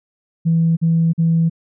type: tone bursts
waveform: sine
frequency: 164.81 Hz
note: E3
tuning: in tune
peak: -11 dBFS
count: 3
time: 0.45-1.498 s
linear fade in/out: 20 ms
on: 320 ms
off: 44 ms
effects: tanh soft clip ceiling -7 dBFS